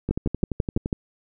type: two click trains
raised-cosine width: 3 ms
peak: -13 / -9 dBFS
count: 10 / 6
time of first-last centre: 0.09-0.859 / 0.11-0.928 s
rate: 11.7 / 6.11 Hz
effects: none